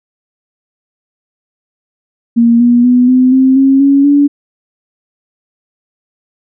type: tone with pitch steps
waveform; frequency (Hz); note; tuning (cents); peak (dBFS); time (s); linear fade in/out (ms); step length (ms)
sine; 233.8 / 240.7 / 247.7 / 255 / 262.4 / 270.1 / 278 / 286.2; A#3 / B3 / B3 / C4 / C4 / C#4 / C#4 / D4; +5 / -44 / +5 / -44 / +5 / -45 / +5 / -45; -4; 2.36-4.28; 20; 240
effects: none